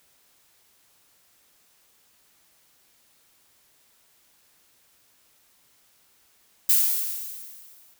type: noise with exponential decay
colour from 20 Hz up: violet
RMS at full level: -17 dBFS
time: 6.69-7.94 s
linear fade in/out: 5 ms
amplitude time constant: 270 ms
effects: white hiss -62 dBFS RMS until 7.99 s